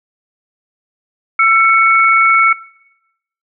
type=tone pair together; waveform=sine; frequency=1340 / 2217 Hz; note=E6 / C#7; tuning=+28 / 0 cents; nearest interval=major sixth; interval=872 cents; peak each=-10 dBFS; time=1.39-2.53 s; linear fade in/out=5 ms; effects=noise-tail reverb RT60 0.9 s tail -20 dB re dry